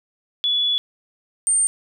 sine tone pair in turn, 3419 / 8761 Hz, G#7 / C#9, +50 / -21 cents, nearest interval octave + major third, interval 1629 cents, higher second, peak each -17 / -15 dBFS, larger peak second, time 0.44-0.78 / 1.47-1.67 s, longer first, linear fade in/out 0 ms, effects none

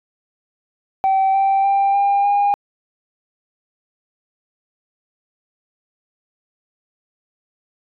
sine tone with pitch steps, 771 / 780.9 / 790.8 / 801 / 811.2 Hz, G5 / G5 / G5 / G5 / G#5, -29 / -7 / +15 / +37 / -41 cents, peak -11 dBFS, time 1.04-2.54 s, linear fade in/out 0 ms, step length 300 ms, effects tanh soft clip ceiling -11 dBFS

